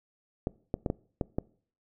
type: clicks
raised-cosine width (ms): 2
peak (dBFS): -15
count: 6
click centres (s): 0.471 / 0.741 / 0.862 / 0.901 / 1.212 / 1.385
effects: noise-tail reverb RT60 0.5 s tail -23 dB re dry

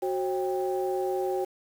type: tone cluster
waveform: sine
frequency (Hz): 371.1 / 536 / 792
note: F#4 / C5 / G5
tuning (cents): +5 / +42 / +18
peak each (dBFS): -27 / -32 / -32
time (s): 0.02-1.45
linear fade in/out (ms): 10
effects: tanh soft clip ceiling -18 dBFS + 8-bit

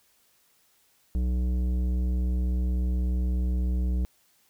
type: tone with tanh clipping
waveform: sine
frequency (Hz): 61.74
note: B1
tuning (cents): 0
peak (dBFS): -25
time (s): 1.15-4.05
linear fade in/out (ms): 0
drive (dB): 12
effects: white hiss -65 dBFS RMS until 4.49 s

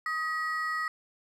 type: ring-modulated tone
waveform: triangle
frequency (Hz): 1588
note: G6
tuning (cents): +22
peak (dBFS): -24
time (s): 0.06-0.88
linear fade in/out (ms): 2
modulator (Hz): 332
effects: none

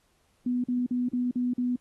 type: tone bursts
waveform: sine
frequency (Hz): 246.9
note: B3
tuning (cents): 0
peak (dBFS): -24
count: 6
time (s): 0.46-1.76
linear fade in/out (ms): 5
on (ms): 180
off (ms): 44
effects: pink hiss -69 dBFS RMS until 1.8 s + AAC 32 kbps

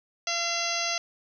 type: harmonic tone with a mistuned harmonic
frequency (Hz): 683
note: F5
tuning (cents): -39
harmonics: 1 / 2 / 3 / 4 / 5 / 6 / 7 / 8 / 9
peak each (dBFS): -34 / -36 / -35 / -34 / -37 / -37 / -34 / -38 / -33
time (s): 0.27-0.98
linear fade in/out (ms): 2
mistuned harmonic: 5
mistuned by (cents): -41
effects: 10-bit

